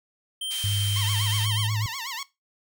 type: tone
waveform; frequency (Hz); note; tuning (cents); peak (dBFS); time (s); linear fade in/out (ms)
square; 3136; G7; 0; -29; 0.41-1.67; 5
type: band-pass noise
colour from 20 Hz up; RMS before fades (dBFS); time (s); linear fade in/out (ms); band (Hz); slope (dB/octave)
pink; -36; 0.5-1.47; 20; 2500 to 15000; 12
type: tone with pitch glide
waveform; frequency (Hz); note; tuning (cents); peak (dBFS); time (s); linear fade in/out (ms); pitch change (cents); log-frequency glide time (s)
sine; 102.1 to 106.81; G#2 to G#2; -29 to +49; -24; 0.64-1.86; 0; +78; 0.95-1.53
type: tone with vibrato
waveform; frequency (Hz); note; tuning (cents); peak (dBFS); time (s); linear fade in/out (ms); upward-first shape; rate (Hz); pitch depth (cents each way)
10% pulse; 1000; B5; +21; -23; 0.96-2.23; 2; sine; 8.2; 200
effects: noise-tail reverb RT60 0.2 s tail -17 dB re dry